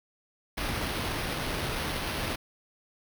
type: noise with sample-and-hold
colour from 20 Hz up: pink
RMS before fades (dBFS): -32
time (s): 0.57-2.36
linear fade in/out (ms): 10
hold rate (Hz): 7350
effects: none